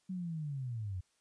sine linear sweep, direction down, 190 to 87.31 Hz, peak -36 dBFS, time 0.09-1.01 s, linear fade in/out 10 ms, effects white hiss -75 dBFS RMS until 1.2 s + resampled to 22050 Hz

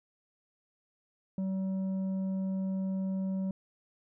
sine tone with tanh clipping, 190.5 Hz, G3, 49 cents flat, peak -31 dBFS, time 1.38-3.51 s, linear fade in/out 2 ms, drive 6 dB, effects none

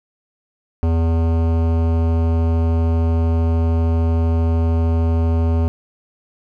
sine tone with hard clipping, 82.41 Hz, E2, in tune, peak -16 dBFS, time 0.83-5.68 s, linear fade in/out 0 ms, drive 17 dB, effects none

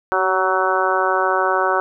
harmonic tone with a mistuned harmonic, 187.2 Hz, F#3, 20 cents sharp, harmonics 2 / 3 / 4 / 5 / 6 / 7 / 8, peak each -23 / -23 / -23 / -23 / -23 / -23 / -23 dBFS, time 0.12-1.8 s, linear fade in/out 0 ms, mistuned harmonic 2, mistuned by +19 cents, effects none

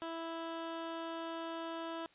15% pulse tone, 329.6 Hz, E4, in tune, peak -33 dBFS, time 0.02-2.06 s, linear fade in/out 0 ms, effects white hiss -65 dBFS RMS until 2.14 s + resampled to 8000 Hz

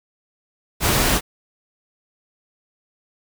pink noise, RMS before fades -18 dBFS, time 0.8-1.21 s, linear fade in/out 50 ms, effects none

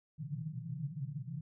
pink band-pass noise, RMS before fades -41 dBFS, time 0.18-1.41 s, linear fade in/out 5 ms, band 120 to 170 Hz, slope 96 dB/octave, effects none

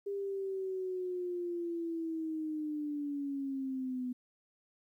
sine linear sweep, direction down, 402.2 to 248.1 Hz, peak -34 dBFS, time 0.06-4.13 s, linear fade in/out 10 ms, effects 12-bit

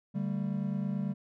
triangle chord, D suspended fourth, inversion none, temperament equal with one note detuned, 146.83 / 196 / 225.1 Hz, D3 / G3 / A3, 0 / 0 / +40 cents, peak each -34 / -30 / -36 dBFS, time 0.14-1.14 s, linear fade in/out 20 ms, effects none

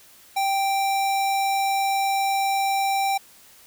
square tone, 784 Hz, G5, in tune, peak -21 dBFS, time 0.36-3.18 s, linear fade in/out 10 ms, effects white hiss -51 dBFS RMS until 3.66 s

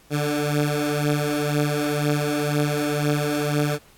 15% pulse beating tone pair, 146.83 / 148.83 Hz, D3 / D3, 0 / +23 cents, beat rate 2 Hz, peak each -16 / -19 dBFS, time 0.1-3.79 s, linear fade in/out 50 ms, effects pink hiss -54 dBFS RMS until 3.97 s + AAC 64 kbps

